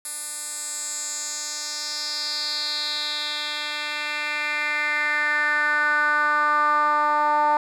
10% pulse tone with band-pass filter sweep, 298.1 Hz, D4, 26 cents sharp, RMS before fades -24 dBFS, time 0.05-7.57 s, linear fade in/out 2 ms, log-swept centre 10000 to 900 Hz, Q 4, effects none

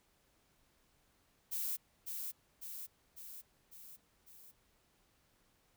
violet noise with echo, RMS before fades -38 dBFS, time 1.51-1.77 s, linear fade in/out 20 ms, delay 550 ms, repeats 5, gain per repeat -4 dB, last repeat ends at 4.52 s, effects pink hiss -73 dBFS RMS until 5.76 s

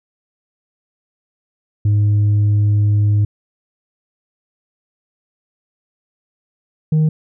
sine tone pair in turn, 103.83 / 155.57 Hz, G#2 / D#3, 0 / 0 cents, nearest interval perfect fifth, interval 700 cents, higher second, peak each -8 dBFS, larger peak neither, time 1.85-3.25 / 6.92-7.09 s, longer first, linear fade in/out 5 ms, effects tanh soft clip ceiling -10 dBFS

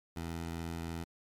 15% pulse tone, 83.3 Hz, E2, 19 cents sharp, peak -31 dBFS, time 0.16-1.04 s, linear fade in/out 5 ms, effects MP3 96 kbps

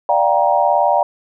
sine chord, G minor seventh, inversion second, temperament just, 588 / 705.6 / 784 / 940.8 Hz, D5 / F5 / G5 / Bb5, +2 / +18 / 0 / +16 cents, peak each -17 dBFS, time 0.09-1.03 s, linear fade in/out 2 ms, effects none

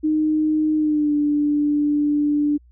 sine tone with pitch glide, 308.6 to 294 Hz, D#4 to D4, -14 to +2 cents, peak -16 dBFS, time 0.03-2.58 s, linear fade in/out 20 ms, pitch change -84 cents, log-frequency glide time 0.76-1.14 s, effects added 60 Hz sine -48 dBFS peak until 2.71 s

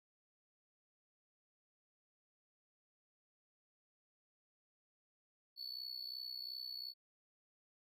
triangle tone with amplitude modulation, 4435 Hz, C#8, in tune, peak -39 dBFS, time 5.56-6.94 s, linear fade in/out 50 ms, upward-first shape sine, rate 62.8 Hz, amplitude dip 80%, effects none

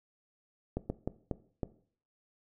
slowing click train, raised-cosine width 2 ms, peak -19 dBFS, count 5, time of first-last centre 0.77-1.632 s, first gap 130 ms, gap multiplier 1.35, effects noise-tail reverb RT60 0.5 s tail -17 dB re dry

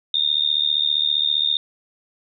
sine tone with amplitude modulation, 3653 Hz, A#7, 36 cents flat, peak -13 dBFS, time 0.14-1.57 s, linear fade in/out 2 ms, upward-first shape sine, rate 75.1 Hz, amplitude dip 95%, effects none

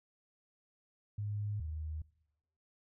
sine tone pair in turn, 103.83 / 77.76 Hz, G#2 / D#2, 0 / 0 cents, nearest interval perfect fourth, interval 500 cents, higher first, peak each -35 / -37 dBFS, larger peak first, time 1.18-1.6 / 1.6-2.02 s, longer neither, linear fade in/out 5 ms, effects noise-tail reverb RT60 0.9 s tail -22 dB re dry

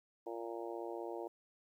harmonic tone, 115.8 Hz, A#2, 11 cents flat, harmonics 3 / 4 / 5 / 6 / 7 / 8, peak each -44 / -46 / -48 / -50 / -51 / -52 dBFS, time 0.26-1.28 s, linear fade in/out 10 ms, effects 12-bit

